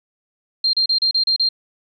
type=tone bursts; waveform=sine; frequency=4186 Hz; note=C8; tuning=in tune; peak=-14 dBFS; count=7; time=0.64-1.489 s; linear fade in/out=5 ms; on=93 ms; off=33 ms; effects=none